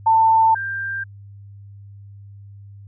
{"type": "tone pair in turn", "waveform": "sine", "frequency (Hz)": [893, 1585.6], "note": ["A5", "G6"], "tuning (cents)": [25, 19], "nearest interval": "minor seventh", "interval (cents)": 994, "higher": "second", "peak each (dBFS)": [-11, -23], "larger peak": "first", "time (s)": [[0.06, 0.55], [0.55, 1.04]], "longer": "neither", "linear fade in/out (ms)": 10, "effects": ["added 100 Hz sine -38 dBFS peak until 2.87 s"]}